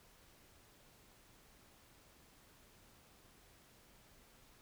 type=silence; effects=pink hiss -65 dBFS RMS until 4.61 s